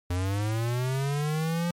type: linear sweep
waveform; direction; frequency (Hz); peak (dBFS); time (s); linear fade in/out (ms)
square; up; 87 to 174.61; -26; 0.1-1.71; 5
effects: MP3 64 kbps